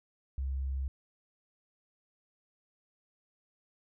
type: tone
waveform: sine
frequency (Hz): 67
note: C2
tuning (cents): +42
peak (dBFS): -31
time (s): 0.38-0.88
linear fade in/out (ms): 0
effects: none